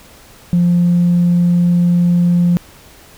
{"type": "tone with tanh clipping", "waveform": "triangle", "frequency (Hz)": 174.61, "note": "F3", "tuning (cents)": 0, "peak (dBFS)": -9, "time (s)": [0.53, 2.57], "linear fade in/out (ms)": 0, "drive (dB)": 5, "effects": ["pink hiss -42 dBFS RMS until 3.17 s"]}